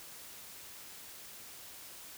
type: silence
effects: white hiss -50 dBFS RMS until 2.17 s